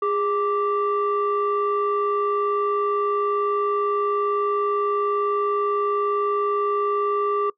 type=tone pair together; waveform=sine; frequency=410 / 1171.1 Hz; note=G#4 / D6; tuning=-22 / -5 cents; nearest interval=octave + tritone; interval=1817 cents; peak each=-21 dBFS; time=0.02-7.5 s; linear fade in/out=5 ms; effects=noise-tail reverb RT60 0.1 s tail -22 dB re dry + tanh soft clip ceiling -15 dBFS